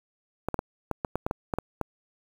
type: clicks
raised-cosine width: 1 ms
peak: -13 dBFS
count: 11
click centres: 0.486 / 0.543 / 0.591 / 0.913 / 1.048 / 1.156 / 1.265 / 1.311 / 1.538 / 1.586 / 1.813 s
effects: 7-bit